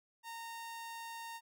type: tone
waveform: sawtooth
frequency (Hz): 921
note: A#5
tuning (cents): -21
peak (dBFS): -40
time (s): 0.23-1.41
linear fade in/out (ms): 50
effects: none